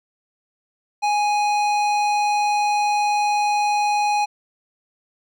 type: tone with hard clipping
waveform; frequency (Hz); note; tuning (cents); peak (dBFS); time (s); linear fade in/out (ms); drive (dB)
sine; 830.6; G#5; 0; -19; 1.02-4.26; 20; 14
effects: none